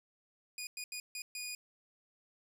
15% pulse tone bursts at uneven times, 2460 Hz, D#7, 20 cents flat, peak -33 dBFS, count 5, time 0.58-0.67 / 0.77-0.84 / 0.92-1 / 1.15-1.22 / 1.35-1.55 s, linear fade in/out 2 ms, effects none

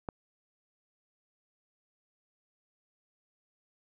click, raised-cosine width 1 ms, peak -21 dBFS, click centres 0.088 s, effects none

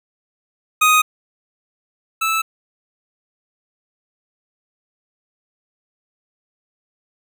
25% pulse tone pair in turn, 1248 / 1313 Hz, D#6 / E6, +5 / -7 cents, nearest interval minor second, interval 88 cents, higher second, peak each -7 / -13 dBFS, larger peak first, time 0.81-1.02 / 2.21-2.42 s, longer neither, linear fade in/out 10 ms, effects none

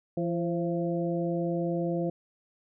harmonic tone with a mistuned harmonic, 170 Hz, F3, 46 cents flat, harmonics 1 / 2 / 3 / 4, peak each -30 / -31 / -33 / -37 dBFS, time 0.17-2.1 s, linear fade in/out 5 ms, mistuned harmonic 3, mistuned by +50 cents, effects none

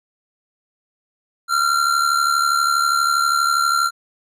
square tone with amplitude modulation, 1374 Hz, F6, 29 cents flat, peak -13 dBFS, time 1.48-3.91 s, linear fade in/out 50 ms, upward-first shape sine, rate 72.4 Hz, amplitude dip 65%, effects low-pass 12000 Hz 12 dB/octave

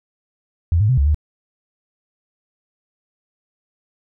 sine tone with pitch steps, 84.4 / 105.5 / 128.8 / 70.2 / 75.6 Hz, E2 / G#2 / C3 / C#2 / D#2, +41 / +28 / -27 / +22 / -49 cents, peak -12 dBFS, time 0.72-1.145 s, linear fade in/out 0 ms, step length 85 ms, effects none

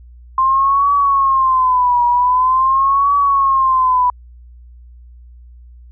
sine tone with vibrato, 1046.5 Hz, C6, in tune, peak -10 dBFS, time 0.38-4.1 s, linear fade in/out 2 ms, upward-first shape triangle, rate 0.45 Hz, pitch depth 150 cents each way, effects added 60 Hz sine -37 dBFS peak until 5.91 s

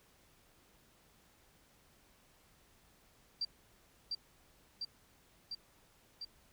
sine tone with echo, 4699 Hz, D8, in tune, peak -33 dBFS, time 3.41-3.45 s, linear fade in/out 5 ms, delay 700 ms, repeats 4, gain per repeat -2 dB, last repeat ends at 6.25 s, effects pink hiss -67 dBFS RMS until 6.52 s

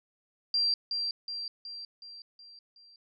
sine tone with echo, 4726 Hz, D8, 10 cents sharp, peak -24 dBFS, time 0.54-0.74 s, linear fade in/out 2 ms, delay 370 ms, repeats 6, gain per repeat -5 dB, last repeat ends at 2.96 s, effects none

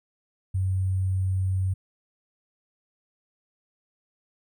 sine tone with sample-and-hold, 94.1 Hz, F#2, 30 cents sharp, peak -22 dBFS, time 0.54-1.74 s, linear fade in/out 10 ms, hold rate 8820 Hz, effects none

